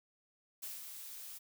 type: noise with ADSR envelope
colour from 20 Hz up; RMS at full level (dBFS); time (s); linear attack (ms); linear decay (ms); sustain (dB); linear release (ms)
blue; -43; 0.62-1.39; 13; 170; -5; 20
effects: none